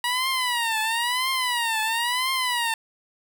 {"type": "tone with vibrato", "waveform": "15% pulse", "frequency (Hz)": 960, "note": "B5", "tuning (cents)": -49, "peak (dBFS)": -16, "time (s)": [0.04, 2.74], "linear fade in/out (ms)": 2, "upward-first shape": "triangle", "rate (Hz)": 0.99, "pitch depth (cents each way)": 180, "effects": []}